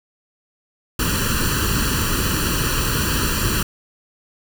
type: noise with comb filter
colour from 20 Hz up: pink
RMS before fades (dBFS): -20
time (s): 0.99-3.63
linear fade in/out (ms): 5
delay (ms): 0.69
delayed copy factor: +0.9
effects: none